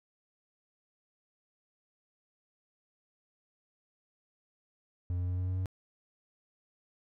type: tone with pitch steps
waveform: triangle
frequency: 88.9 / 89.73 / 90.56 / 91.4 / 92.25 / 93.1 Hz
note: F2 / F2 / F#2 / F#2 / F#2 / F#2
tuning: +31 / +47 / -37 / -21 / -5 / +11 cents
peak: -28 dBFS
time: 5.1-5.658 s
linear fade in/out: 0 ms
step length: 93 ms
effects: none